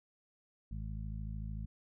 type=harmonic tone; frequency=53.4 Hz; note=G#1; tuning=49 cents sharp; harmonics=1 / 2 / 3 / 4; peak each=-40 / -44 / -47 / -50 dBFS; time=0.71-1.66 s; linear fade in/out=5 ms; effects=none